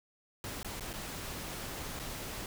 pink noise with dropouts, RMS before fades -41 dBFS, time 0.44-2.46 s, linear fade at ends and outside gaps 1 ms, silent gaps 0.63-0.646 / 0.797-0.807 / 0.931-0.937 / 1.992-1.997 s, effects none

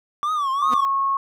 triangle tone with vibrato, 1152 Hz, D6, 34 cents flat, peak -18 dBFS, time 0.23-0.85 s, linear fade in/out 0 ms, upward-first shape triangle, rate 2.7 Hz, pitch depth 170 cents each way
sine tone, 1094 Hz, C#6, 23 cents flat, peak -18 dBFS, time 0.62-1.17 s, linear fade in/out 2 ms
sawtooth tone with exponential growth, 246.9 Hz, B3, in tune, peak -21 dBFS, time 0.66-0.74 s, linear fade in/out 2 ms, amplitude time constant 17 ms
effects none

